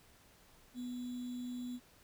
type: tone with sample-and-hold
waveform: sine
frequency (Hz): 246.9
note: B3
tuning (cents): 0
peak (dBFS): -39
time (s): 0.74-1.8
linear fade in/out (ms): 50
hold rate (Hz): 3675
effects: pink hiss -64 dBFS RMS until 2.03 s